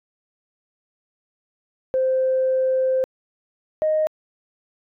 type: tone pair in turn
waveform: sine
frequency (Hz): 521 / 621.2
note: C5 / D#5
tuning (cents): -7 / -3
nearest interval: minor third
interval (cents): 304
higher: second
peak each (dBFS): -16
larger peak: neither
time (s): 1.94-3.04 / 3.82-4.07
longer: first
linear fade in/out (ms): 0
effects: tanh soft clip ceiling -12 dBFS